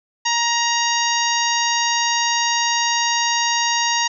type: harmonic tone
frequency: 940 Hz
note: A#5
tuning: 14 cents sharp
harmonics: 1 / 2 / 3 / 4 / 5 / 6 / 7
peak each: -21 / -24 / -25 / -27 / -27 / -26 / -25 dBFS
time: 0.25-4.08 s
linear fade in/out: 10 ms
effects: none